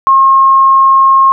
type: tone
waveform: sine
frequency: 1076 Hz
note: C6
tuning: 48 cents sharp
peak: -3 dBFS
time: 0.07-1.32 s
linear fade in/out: 0 ms
effects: none